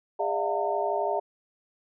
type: tone cluster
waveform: sine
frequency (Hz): 406.9 / 598 / 664 / 716 / 907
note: G#4 / D5 / E5 / F5 / A#5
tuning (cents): -35 / +31 / +12 / +43 / -48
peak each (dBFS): -31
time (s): 0.19-1.2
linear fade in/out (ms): 10
effects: none